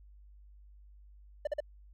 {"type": "tone bursts", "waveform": "triangle", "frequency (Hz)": 594, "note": "D5", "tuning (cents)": 20, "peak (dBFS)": -27, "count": 3, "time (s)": [1.45, 1.604], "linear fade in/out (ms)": 5, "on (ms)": 22, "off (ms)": 44, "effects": ["added 50 Hz sine -53 dBFS peak until 1.93 s"]}